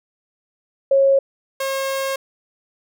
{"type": "tone pair in turn", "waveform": ["sine", "sawtooth"], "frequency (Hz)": [546, 539.7], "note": ["C#5", "C#5"], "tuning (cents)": [-26, -46], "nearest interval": "unison", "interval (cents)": 20, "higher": "first", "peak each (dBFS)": [-11, -17], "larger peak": "first", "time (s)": [[0.91, 1.19], [1.6, 2.16]], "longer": "second", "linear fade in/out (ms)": 5, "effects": []}